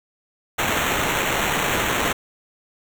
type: noise with sample-and-hold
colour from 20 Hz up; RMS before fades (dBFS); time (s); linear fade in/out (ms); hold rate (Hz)
violet; -22; 0.58-2.13; 10; 4900
effects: none